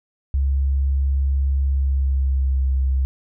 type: tone with pitch glide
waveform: sine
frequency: 68.3 to 66.2 Hz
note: C#2 to C2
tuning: -25 to +21 cents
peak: -16 dBFS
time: 0.34-3.05 s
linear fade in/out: 0 ms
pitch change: -54 cents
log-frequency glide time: 1.64-2.66 s
effects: none